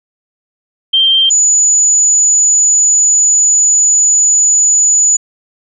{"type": "tone pair in turn", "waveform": "sine", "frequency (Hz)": [3157, 6925], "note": ["G7", "A8"], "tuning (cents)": [12, -29], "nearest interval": "octave + major second", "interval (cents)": 1359, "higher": "second", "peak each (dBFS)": -6, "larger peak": "neither", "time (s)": [[0.93, 1.3], [1.3, 5.17]], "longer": "second", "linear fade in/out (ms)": 10, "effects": []}